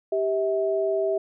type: tone pair together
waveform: sine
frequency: 392 / 646.2 Hz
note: G4 / E5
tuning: 0 / -35 cents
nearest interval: major sixth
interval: 865 cents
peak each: -24 dBFS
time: 0.12-1.18 s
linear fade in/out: 5 ms
effects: none